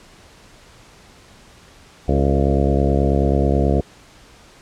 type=harmonic tone with a mistuned harmonic; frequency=69.3 Hz; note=C#2; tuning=in tune; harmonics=1 / 2 / 3 / 4 / 5 / 6 / 7 / 8 / 9 / 10; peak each=-18 / -21 / -23 / -24 / -25 / -26 / -26 / -27 / -28 / -28 dBFS; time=2.08-3.81 s; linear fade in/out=5 ms; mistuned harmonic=6; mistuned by=+23 cents; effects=pink hiss -47 dBFS RMS until 4.61 s + low-pass 8000 Hz 12 dB/octave